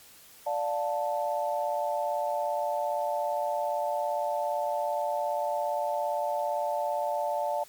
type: chord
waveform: sine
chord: D minor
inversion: none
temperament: just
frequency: 587.3 / 704.8 / 881 Hz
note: D5 / F5 / A5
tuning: 0 / +16 / +2 cents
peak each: -30 / -32 / -31 dBFS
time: 0.46-7.64 s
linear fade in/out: 10 ms
effects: white hiss -53 dBFS RMS until 7.68 s + MP3 96 kbps

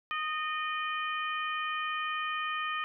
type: harmonic tone with a mistuned harmonic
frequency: 612 Hz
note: D#5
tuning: 29 cents flat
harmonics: 2 / 3 / 4 / 5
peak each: -33 / -37 / -39 / -41 dBFS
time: 0.11-2.84 s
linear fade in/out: 0 ms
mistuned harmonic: 2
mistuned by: +26 cents
effects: none

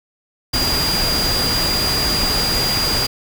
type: tone in noise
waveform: sine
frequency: 4818 Hz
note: D8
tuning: 43 cents sharp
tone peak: -18 dBFS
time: 0.53-3.07 s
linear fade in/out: 10 ms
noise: pink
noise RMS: -21 dBFS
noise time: 0.53-3.07 s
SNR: 0 dB
effects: none

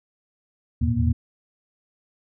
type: tone cluster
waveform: sine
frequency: 79.6 / 83.4 / 109.5 / 120.1 / 236.5 Hz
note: D#2 / E2 / A2 / B2 / A#3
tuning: +40 / +21 / -8 / -48 / +25 cents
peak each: -25 dBFS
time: 0.81-1.13 s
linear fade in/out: 10 ms
effects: none

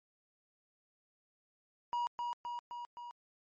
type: tone with echo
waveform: triangle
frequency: 959 Hz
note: A#5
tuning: 49 cents sharp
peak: -30 dBFS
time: 1.93-2.07 s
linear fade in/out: 0 ms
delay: 260 ms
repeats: 4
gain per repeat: -3 dB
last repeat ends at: 3.11 s
effects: MP3 32 kbps

